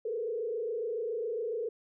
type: tone with frequency modulation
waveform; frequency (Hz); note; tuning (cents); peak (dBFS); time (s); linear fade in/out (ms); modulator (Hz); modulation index
sine; 454.8; A#4; -43; -31; 0.05-1.69; 5; 27.2; 1.3
effects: none